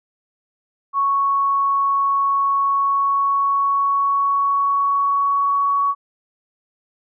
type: tone with pitch glide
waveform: sine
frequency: 1108.7 to 1122.2 Hz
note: C#6 to C#6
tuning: 0 to +21 cents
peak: -15 dBFS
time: 0.93-5.95 s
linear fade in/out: 50 ms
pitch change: +21 cents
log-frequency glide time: 2.61-5.79 s
effects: none

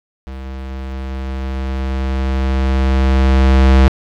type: tone with level ramp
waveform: square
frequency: 66 Hz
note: C2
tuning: 16 cents sharp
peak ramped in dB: -27 to -6 dBFS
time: 0.27-3.88 s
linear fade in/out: 0 ms
effects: low-pass 4000 Hz 12 dB/octave + 8-bit

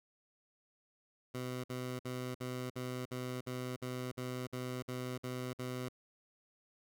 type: tone bursts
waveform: 15% pulse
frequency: 126.3 Hz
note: B2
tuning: 39 cents sharp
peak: -32 dBFS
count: 13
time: 1.34-5.888 s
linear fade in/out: 10 ms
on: 300 ms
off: 54 ms
effects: none

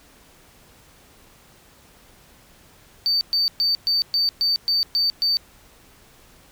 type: tone bursts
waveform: triangle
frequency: 4587 Hz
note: D8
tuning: 42 cents flat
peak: -15 dBFS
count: 9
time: 3.06-5.37 s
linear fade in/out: 0 ms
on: 150 ms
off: 120 ms
effects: tanh soft clip ceiling -13 dBFS + pink hiss -52 dBFS RMS until 6.51 s

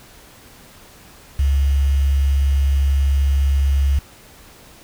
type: tone with quantisation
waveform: sine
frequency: 69.3 Hz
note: C#2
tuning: in tune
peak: -13 dBFS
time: 1.39-3.99 s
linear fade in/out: 5 ms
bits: 6
effects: pink hiss -45 dBFS RMS until 4.83 s

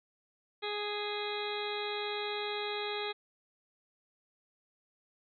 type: harmonic tone with a mistuned harmonic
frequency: 415.3 Hz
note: G#4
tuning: in tune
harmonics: 1 / 2 / 3 / 4 / 5 / 6 / 8 / 9 / 10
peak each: -37 / -41 / -44 / -46 / -44 / -44 / -43 / -44 / -45 dBFS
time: 0.62-3.13 s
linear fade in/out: 20 ms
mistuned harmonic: 10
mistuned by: -65 cents
effects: MP3 96 kbps

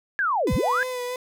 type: linear two-way sweep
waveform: sine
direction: down then up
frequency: 1693 to 30.87 to 1693 Hz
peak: -20 dBFS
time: 0.19-0.83 s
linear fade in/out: 0 ms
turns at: 0.54 s
type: tone with vibrato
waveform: 35% pulse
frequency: 500 Hz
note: B4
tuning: 21 cents sharp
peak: -26 dBFS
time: 0.47-1.16 s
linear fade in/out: 2 ms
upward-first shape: sine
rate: 3.1 Hz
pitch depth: 32 cents each way
effects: none

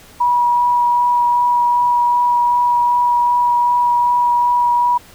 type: tone with vibrato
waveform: sine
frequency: 967 Hz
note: B5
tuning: 37 cents flat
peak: -11 dBFS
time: 0.2-4.98 s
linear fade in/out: 10 ms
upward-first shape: sine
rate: 2.6 Hz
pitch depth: 9 cents each way
effects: pink hiss -43 dBFS RMS until 5.14 s

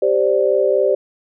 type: chord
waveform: sine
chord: G suspended fourth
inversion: none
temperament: equal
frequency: 392 / 523.3 / 587.3 Hz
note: G4 / C5 / D5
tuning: 0 / 0 / 0 cents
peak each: -17 dBFS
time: 0.02-0.95 s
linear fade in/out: 5 ms
effects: none

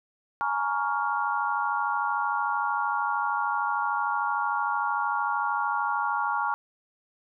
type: chord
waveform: sine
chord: Bb minor seventh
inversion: third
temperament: just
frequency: 839.1 / 932.3 / 1118.8 / 1398.5 Hz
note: Ab5 / Bb5 / Db6 / F6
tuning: +18 / 0 / +16 / +2 cents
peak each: -30 dBFS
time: 0.41-6.54 s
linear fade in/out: 0 ms
effects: none

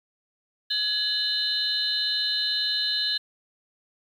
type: tone cluster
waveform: sine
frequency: 1685 / 2978 / 3673 / 4089 Hz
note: G#6 / F#7 / A#7 / C8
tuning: +25 / +11 / -26 / -41 cents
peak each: -33 / -31 / -29 / -25 dBFS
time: 0.7-3.18 s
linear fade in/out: 10 ms
effects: tanh soft clip ceiling -13 dBFS + 9-bit

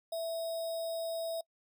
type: tone with sample-and-hold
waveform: sine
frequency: 659.3 Hz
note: E5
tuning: in tune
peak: -33 dBFS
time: 0.12-1.41 s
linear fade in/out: 5 ms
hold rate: 4410 Hz
effects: noise-tail reverb RT60 0.1 s tail -26 dB re dry

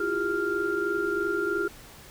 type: tone cluster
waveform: sine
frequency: 331.4 / 354.4 / 404 / 1395 Hz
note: E4 / F4 / G#4 / F6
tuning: +9 / +25 / -48 / -2 cents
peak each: -33 / -31 / -29 / -29 dBFS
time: 0-1.68 s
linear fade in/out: 5 ms
effects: pink hiss -48 dBFS RMS until 2.1 s

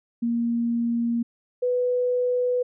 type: tone pair in turn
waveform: sine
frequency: 234.5 / 495.5 Hz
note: A#3 / B4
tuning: +11 / +6 cents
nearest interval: octave + minor second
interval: 1295 cents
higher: second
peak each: -21 / -20 dBFS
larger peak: second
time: 0.22-1.23 / 1.62-2.63 s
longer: neither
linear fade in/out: 10 ms
effects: none

